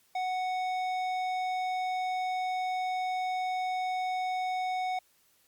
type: tone with tanh clipping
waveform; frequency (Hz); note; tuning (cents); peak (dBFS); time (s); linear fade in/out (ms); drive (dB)
sine; 740; F#5; 0; -31; 0.15-4.99; 5; 13
effects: white hiss -67 dBFS RMS until 5.47 s + Opus 48 kbps